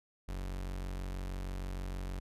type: tone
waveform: 40% pulse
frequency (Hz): 46.36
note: F#1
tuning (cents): +4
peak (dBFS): -36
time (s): 0.28-2.2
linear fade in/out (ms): 10
effects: resampled to 32000 Hz

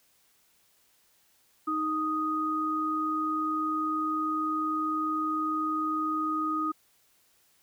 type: tone pair together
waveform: sine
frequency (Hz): 311.1 / 1244.5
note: D#4 / D#6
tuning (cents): 0 / 0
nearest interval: 2 octaves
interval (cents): 2400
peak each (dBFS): -31 / -28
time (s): 1.67-6.72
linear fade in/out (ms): 10
effects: white hiss -66 dBFS RMS until 7.62 s

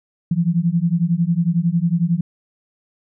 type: beating tone pair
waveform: sine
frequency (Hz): 164.81 / 175.81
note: E3 / F3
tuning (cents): 0 / +12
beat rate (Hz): 11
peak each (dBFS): -18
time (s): 0.31-2.21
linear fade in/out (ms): 5
effects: none

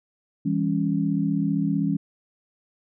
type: chord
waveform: sine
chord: C# diminished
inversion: first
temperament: equal with one note detuned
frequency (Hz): 164.81 / 200.6 / 277.2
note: E3 / G3 / C#4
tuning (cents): 0 / +40 / 0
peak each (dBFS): -25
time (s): 0.45-1.97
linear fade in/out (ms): 10
effects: none

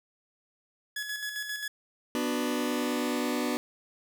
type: tone with tremolo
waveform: sawtooth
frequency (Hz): 1693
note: G#6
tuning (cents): +33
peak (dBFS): -28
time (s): 0.96-1.68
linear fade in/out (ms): 5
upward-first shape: square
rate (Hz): 7.5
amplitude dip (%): 45
type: chord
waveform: sawtooth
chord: B minor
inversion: none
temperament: just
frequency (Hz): 246.9 / 296.3 / 370.4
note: B3 / D4 / F#4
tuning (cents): 0 / +15 / +2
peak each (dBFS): -26 / -28 / -31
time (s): 2.15-3.57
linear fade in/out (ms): 0
effects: none

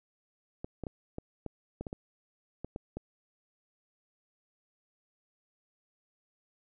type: clicks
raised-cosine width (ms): 2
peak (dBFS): -24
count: 11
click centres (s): 0.645 / 0.837 / 0.868 / 1.184 / 1.463 / 1.81 / 1.868 / 1.929 / 2.646 / 2.761 / 2.97
effects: none

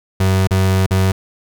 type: tone with dropouts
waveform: 35% pulse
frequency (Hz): 94.8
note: F#2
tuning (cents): +43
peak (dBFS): -10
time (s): 0.2-1.12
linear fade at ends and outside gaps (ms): 5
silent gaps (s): 0.473-0.508 / 0.864-0.908
effects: none

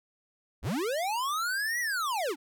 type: linear two-way sweep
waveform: square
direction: up then down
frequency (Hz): 41.2 to 1975.5 to 251.2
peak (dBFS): -29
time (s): 0.62-2.36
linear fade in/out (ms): 50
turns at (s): 1.8
effects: none

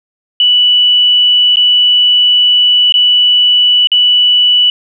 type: tone with dropouts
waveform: sine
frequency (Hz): 2960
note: F#7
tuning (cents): 0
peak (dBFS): -5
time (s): 0.4-4.7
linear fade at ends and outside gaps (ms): 2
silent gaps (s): 1.558-1.569 / 2.923-2.94 / 3.872-3.917
effects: none

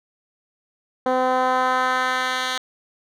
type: tone with band-pass filter sweep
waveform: 10% pulse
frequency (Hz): 255.9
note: C4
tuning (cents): -38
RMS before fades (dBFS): -21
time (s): 1.06-2.58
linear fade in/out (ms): 2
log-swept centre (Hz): 520 to 3200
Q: 1.1
effects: none

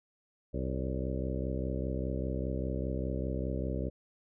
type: harmonic tone with a mistuned harmonic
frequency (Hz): 65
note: C2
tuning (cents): -11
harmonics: 1 / 2 / 3 / 4 / 5 / 6 / 7 / 8 / 9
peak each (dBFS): -35 / -38 / -40 / -41 / -42 / -43 / -43 / -44 / -45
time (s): 0.53-3.9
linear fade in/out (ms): 20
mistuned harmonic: 8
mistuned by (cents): +56
effects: none

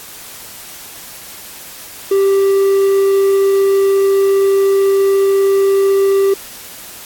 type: tone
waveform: triangle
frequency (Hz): 392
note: G4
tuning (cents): 0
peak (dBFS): -7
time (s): 2.11-6.34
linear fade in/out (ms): 5
effects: white hiss -33 dBFS RMS until 7.05 s + AAC 64 kbps

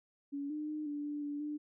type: tone with pitch steps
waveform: sine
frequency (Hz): 282.8 / 302.2 / 304.6 / 291.8 / 293.8 / 290.1 / 297.9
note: C#4 / D4 / D#4 / D4 / D4 / D4 / D4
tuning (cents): +35 / +50 / -37 / -11 / +1 / -21 / +25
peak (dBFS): -36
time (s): 0.32-1.58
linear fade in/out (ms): 20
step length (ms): 180
effects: none

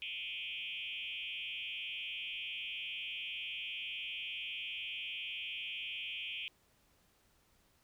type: tone with frequency modulation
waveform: sine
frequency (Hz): 2807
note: F7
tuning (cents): +8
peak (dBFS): -39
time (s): 0.02-6.48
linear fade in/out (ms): 0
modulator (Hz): 161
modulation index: 3
effects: pink hiss -71 dBFS RMS until 7.83 s

